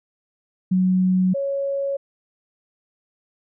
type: tone pair in turn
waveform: sine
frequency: 185 / 554.4 Hz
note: F#3 / C#5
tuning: 0 / 0 cents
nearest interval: octave + perfect fifth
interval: 1900 cents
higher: second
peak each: -15 / -21 dBFS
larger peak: first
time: 0.71-1.34 / 1.34-1.97 s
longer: neither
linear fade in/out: 10 ms
effects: none